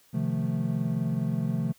triangle chord, F dominant seventh, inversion second, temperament equal, 130.81 / 155.56 / 174.61 / 220 Hz, C3 / Eb3 / F3 / A3, 0 / 0 / 0 / 0 cents, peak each -29 dBFS, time 0.13-1.73 s, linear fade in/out 20 ms, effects white hiss -61 dBFS RMS until 1.78 s

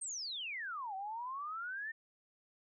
sine exponential two-way sweep, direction down then up, 8800 to 752 to 1834 Hz, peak -39 dBFS, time 0.01-1.92 s, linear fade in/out 10 ms, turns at 0.95 s, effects none

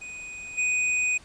square tone with level steps, 2489 Hz, D#7, in tune, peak -37 / -23 dBFS, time 0.01-1.18 s, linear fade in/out 10 ms, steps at 0.57 s, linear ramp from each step 20 ms, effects pink hiss -52 dBFS RMS until 1.24 s + resampled to 22050 Hz

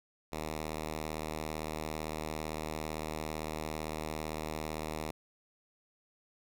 5% pulse tone, 77.78 Hz, D#2, in tune, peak -25 dBFS, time 0.32-5.11 s, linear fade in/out 5 ms, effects none

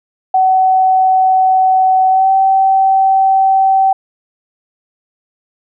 sine tone with pitch glide, 754 to 770.3 Hz, F#5 to G5, +32 to -30 cents, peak -7 dBFS, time 0.34-3.93 s, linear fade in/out 5 ms, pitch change +38 cents, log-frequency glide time 2.08-2.31 s, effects none

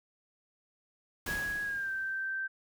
pink noise with exponential decay, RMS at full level -37 dBFS, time 1.26-2.41 s, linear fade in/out 5 ms, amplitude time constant 250 ms
sine tone with pitch glide, 1662 to 1559.7 Hz, G#6 to G6, +1 to -9 cents, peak -32 dBFS, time 1.27-2.48 s, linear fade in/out 20 ms, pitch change -110 cents, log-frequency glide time 1.63-1.91 s
effects none

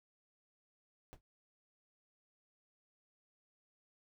brown noise with exponential decay, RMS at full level -45 dBFS, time 1.13-1.21 s, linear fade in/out 0 ms, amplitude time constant 17 ms, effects none

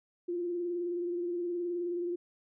sine tone with vibrato, 349.2 Hz, F4, in tune, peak -31 dBFS, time 0.28-2.16 s, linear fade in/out 10 ms, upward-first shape sine, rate 19 Hz, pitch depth 35 cents each way, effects none

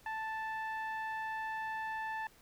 sawtooth tone with low-pass filter, 880 Hz, A5, in tune, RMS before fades -39 dBFS, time 0.06-2.27 s, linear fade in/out 2 ms, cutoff 1800 Hz, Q 1.8, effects pink hiss -63 dBFS RMS until 2.41 s

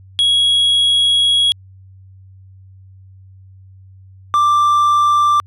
triangle tone pair in turn, 3322 / 1178.9 Hz, G#7 / D6, 0 / +6 cents, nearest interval octave + tritone, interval 1794 cents, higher first, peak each -9 / -8 dBFS, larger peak second, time 0.19-1.52 / 4.34-5.4 s, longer first, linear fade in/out 0 ms, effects added 95 Hz sine -39 dBFS peak until 5.46 s + resampled to 32000 Hz

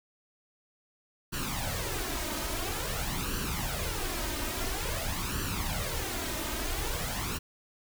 pink noise with flanger, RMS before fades -33 dBFS, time 1.32-7.39 s, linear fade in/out 20 ms, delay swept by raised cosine 0.68 to 3.28 ms, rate 0.49 Hz, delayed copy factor +0.65, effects none

